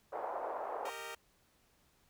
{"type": "band-pass noise", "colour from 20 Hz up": "white", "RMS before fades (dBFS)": -40, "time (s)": [0.12, 0.9], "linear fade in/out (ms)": 10, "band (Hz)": [480, 920], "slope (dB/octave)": 24}
{"type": "chord", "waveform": "10% pulse", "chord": "Eb major", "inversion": "first", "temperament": "equal with one note detuned", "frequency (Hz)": [392, 461.9, 622.3], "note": ["G4", "Bb4", "Eb5"], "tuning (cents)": [0, -16, 0], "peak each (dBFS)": [-41, -37, -40], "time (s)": [0.85, 1.15], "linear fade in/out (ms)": 5}
{"effects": ["pink hiss -71 dBFS RMS until 2.09 s"]}